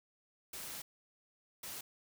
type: noise bursts at uneven times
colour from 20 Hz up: white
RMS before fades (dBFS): -45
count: 2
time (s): 0.53-0.82 / 1.63-1.81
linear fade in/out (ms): 5
effects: none